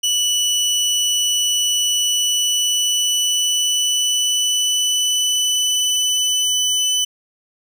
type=tone with pitch glide; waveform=25% pulse; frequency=2960 to 3001 Hz; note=F#7 to F#7; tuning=0 to +24 cents; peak=-12 dBFS; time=0.03-7.05 s; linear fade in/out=10 ms; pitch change=+24 cents; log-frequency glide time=2.02-6.72 s; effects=none